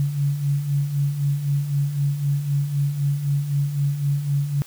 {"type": "beating tone pair", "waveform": "sine", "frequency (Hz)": [139.1, 143], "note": ["C#3", "D3"], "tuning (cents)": [6, -46], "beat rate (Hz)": 3.9, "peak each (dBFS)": [-27, -20], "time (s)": [0, 4.62], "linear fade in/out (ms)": 0, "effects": ["white hiss -46 dBFS RMS until 4.66 s"]}